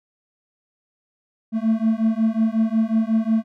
triangle beating tone pair, 220 / 225.5 Hz, A3 / A3, 0 / +43 cents, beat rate 5.5 Hz, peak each -18 dBFS, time 1.52-3.44 s, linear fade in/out 50 ms, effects none

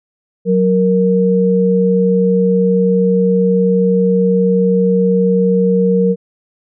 sine tone pair together, 185 / 466.2 Hz, F#3 / A#4, 0 / 0 cents, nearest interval octave + major third, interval 1600 cents, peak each -12 dBFS, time 0.45-6.16 s, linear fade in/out 50 ms, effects none

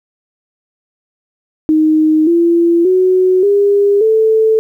sine tone with pitch steps, 311.5 / 339.7 / 370.4 / 404 / 440.5 Hz, D#4 / F4 / F#4 / G#4 / A4, +2 / -48 / +2 / -48 / +2 cents, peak -7 dBFS, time 1.69-4.59 s, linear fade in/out 0 ms, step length 580 ms, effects 8-bit

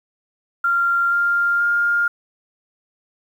sine tone with pitch steps, 1386 / 1397.3 / 1408.6 Hz, F6 / F6 / F6, -14 / 0 / +14 cents, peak -15 dBFS, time 0.64-2.08 s, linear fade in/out 5 ms, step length 480 ms, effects 8-bit

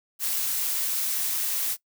blue noise, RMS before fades -27 dBFS, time 0.19-1.77 s, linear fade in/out 50 ms, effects noise-tail reverb RT60 0.1 s tail -20 dB re dry

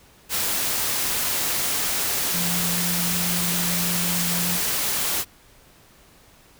sine tone in noise, 174.61 Hz, F3, in tune, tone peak -27 dBFS, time 2.32-4.6 s, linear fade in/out 50 ms, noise white, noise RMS -24 dBFS, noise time 0.29-5.25 s, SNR -6 dB, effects pink hiss -53 dBFS RMS until 6.59 s

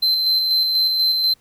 triangle tone with tremolo, 4091 Hz, C8, 40 cents flat, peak -13 dBFS, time 0.02-1.34 s, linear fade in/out 10 ms, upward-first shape square, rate 4.1 Hz, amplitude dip 30%, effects pink hiss -58 dBFS RMS until 1.4 s

